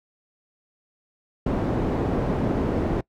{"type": "low-pass noise", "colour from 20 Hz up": "white", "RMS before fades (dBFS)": -24, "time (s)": [1.46, 3.01], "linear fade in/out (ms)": 5, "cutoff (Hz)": 410, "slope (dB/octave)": 12, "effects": ["noise-tail reverb RT60 0.1 s tail -23 dB re dry"]}